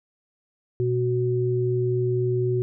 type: tone pair together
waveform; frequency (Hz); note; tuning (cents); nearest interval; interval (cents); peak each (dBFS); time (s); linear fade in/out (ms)
sine; 122.02 / 370; B2 / F#4; -20 / 0; octave + perfect fifth; 1920; -23; 0.8-2.62; 0
effects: none